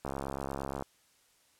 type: click train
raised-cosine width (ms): 1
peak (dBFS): -22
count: 54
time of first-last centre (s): 0.05-0.824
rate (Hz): 68.5
effects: white hiss -67 dBFS RMS until 1.59 s + low-pass 11000 Hz 12 dB/octave